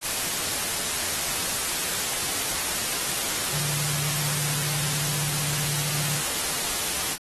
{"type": "tone in noise", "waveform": "sine", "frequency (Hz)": 146.83, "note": "D3", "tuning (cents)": 0, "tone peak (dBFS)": -31, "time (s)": [3.5, 6.22], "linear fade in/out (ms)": 50, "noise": "white", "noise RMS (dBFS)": -27, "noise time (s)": [0.01, 7.18], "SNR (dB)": -7, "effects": ["AAC 32 kbps"]}